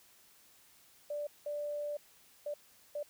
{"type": "tone bursts at uneven times", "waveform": "sine", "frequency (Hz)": 587.3, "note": "D5", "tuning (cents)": 0, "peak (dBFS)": -35, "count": 4, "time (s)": [[1.1, 1.27], [1.46, 1.97], [2.46, 2.54], [2.95, 3.03]], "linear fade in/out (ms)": 5, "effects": ["white hiss -63 dBFS RMS until 3.09 s"]}